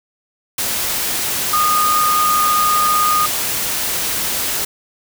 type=tone in noise; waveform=sine; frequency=1229 Hz; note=D#6; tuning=22 cents flat; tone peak=-13 dBFS; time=1.53-3.26 s; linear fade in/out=5 ms; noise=white; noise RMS=-20 dBFS; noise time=0.58-4.65 s; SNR=+4 dB; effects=none